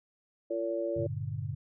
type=harmonic tone; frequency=114 Hz; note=A#2; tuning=38 cents flat; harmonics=3 / 4 / 5; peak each=-34 / -38 / -32 dBFS; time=0.5-1.07 s; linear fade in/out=10 ms
type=chord; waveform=sine; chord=G minor; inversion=none; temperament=equal with one note detuned; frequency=98 / 116.54 / 144.48 Hz; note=G2 / Bb2 / D3; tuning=0 / 0 / -28 cents; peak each=-37 dBFS; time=0.96-1.55 s; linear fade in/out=10 ms
effects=none